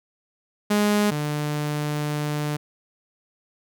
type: tone pair in turn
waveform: sawtooth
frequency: 207.7 / 148.83 Hz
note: G#3 / D3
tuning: 0 / +23 cents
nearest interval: tritone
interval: 577 cents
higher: first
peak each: -14 / -20 dBFS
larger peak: first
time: 0.7-1.11 / 1.11-2.57 s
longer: second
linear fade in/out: 10 ms
effects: none